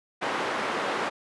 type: band-pass noise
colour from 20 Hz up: white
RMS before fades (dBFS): -29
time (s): 0.21-1.1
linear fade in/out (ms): 20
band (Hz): 280 to 1400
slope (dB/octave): 12
effects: resampled to 24000 Hz